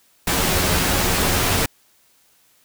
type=noise with comb filter; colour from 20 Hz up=pink; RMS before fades=-19 dBFS; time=0.27-1.66 s; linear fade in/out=5 ms; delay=11 ms; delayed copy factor=+0.55; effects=white hiss -58 dBFS RMS until 2.64 s